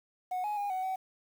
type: tone with pitch steps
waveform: sine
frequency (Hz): 734 / 837 / 814 / 748 / 756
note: F#5 / G#5 / G#5 / F#5 / F#5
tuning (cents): -14 / +13 / -35 / +19 / +37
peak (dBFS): -28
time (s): 0.31-0.96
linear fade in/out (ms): 10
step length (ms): 130
effects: tanh soft clip ceiling -30 dBFS + 9-bit